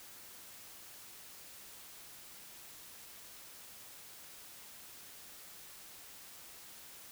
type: silence
effects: white hiss -53 dBFS RMS until 7.11 s